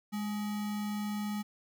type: tone with sample-and-hold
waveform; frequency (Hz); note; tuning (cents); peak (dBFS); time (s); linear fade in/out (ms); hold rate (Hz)
sine; 207.7; G#3; 0; -32; 0.12-1.43; 20; 1050
effects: none